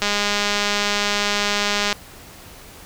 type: click train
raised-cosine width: 0.2 ms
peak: -3 dBFS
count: 392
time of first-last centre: 0.02-1.927 s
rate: 205 Hz
effects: pink hiss -42 dBFS RMS until 2.85 s